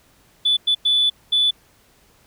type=tone bursts at uneven times; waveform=sine; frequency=3473 Hz; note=A7; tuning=23 cents flat; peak=-13 dBFS; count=4; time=0.45-0.57 / 0.67-0.75 / 0.85-1.1 / 1.32-1.51 s; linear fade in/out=10 ms; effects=tanh soft clip ceiling -10 dBFS + pink hiss -56 dBFS RMS until 2.26 s